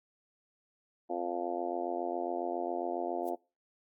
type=harmonic tone; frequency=87.31 Hz; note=F2; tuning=in tune; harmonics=3 / 4 / 5 / 6 / 7 / 8 / 9 / 10; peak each=-43 / -37 / -44 / -42 / -42 / -36 / -47 / -46 dBFS; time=1.09-3.36 s; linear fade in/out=20 ms
type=noise with exponential growth; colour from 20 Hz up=violet; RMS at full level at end=-46 dBFS; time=3.21-3.29 s; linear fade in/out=0 ms; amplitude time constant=17 ms
effects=noise-tail reverb RT60 0.3 s tail -23 dB re dry + AAC 64 kbps